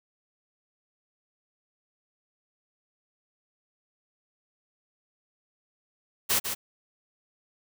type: noise with echo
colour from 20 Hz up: white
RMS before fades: -24 dBFS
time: 6.29-6.4 s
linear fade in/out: 20 ms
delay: 150 ms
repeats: 1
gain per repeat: -7 dB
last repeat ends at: 6.55 s
effects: none